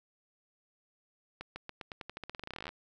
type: accelerating click train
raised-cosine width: 0.3 ms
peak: -25 dBFS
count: 25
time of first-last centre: 1.41-2.69 s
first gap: 150 ms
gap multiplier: 0.89
effects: none